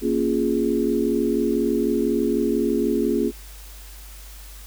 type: chord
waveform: sine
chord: Bb minor seventh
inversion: none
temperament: equal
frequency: 233.1 / 277.2 / 349.2 / 415.3 Hz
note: Bb3 / Db4 / F4 / Ab4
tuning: 0 / 0 / 0 / 0 cents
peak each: -24 dBFS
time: 0.01-3.32 s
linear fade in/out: 50 ms
effects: added 50 Hz sine -39 dBFS peak until 4.66 s + white hiss -45 dBFS RMS until 4.66 s